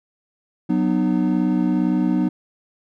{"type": "chord", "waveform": "triangle", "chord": "B major", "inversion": "second", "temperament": "equal with one note detuned", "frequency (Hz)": [185, 246.9, 304.5], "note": ["F#3", "B3", "D#4"], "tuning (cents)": [0, 0, -37], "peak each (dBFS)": -19, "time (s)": [0.69, 2.29], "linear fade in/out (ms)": 10, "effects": []}